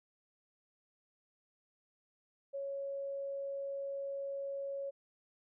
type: tone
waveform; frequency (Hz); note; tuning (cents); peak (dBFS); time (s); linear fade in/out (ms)
sine; 554; C#5; -1; -37; 2.53-4.91; 20
effects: none